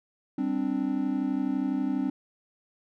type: chord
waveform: triangle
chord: G suspended fourth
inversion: none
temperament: equal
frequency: 196 / 261.6 / 293.7 Hz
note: G3 / C4 / D4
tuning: 0 / 0 / 0 cents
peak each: -31 / -26 / -28 dBFS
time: 0.38-2.1 s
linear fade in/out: 5 ms
effects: none